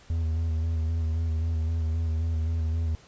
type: tone with vibrato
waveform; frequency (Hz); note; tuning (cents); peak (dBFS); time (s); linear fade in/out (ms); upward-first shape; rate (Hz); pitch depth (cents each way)
triangle; 81; E2; -30; -22; 0.1-2.95; 0; square; 3.8; 28
effects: pink hiss -54 dBFS RMS until 3.07 s + resampled to 16000 Hz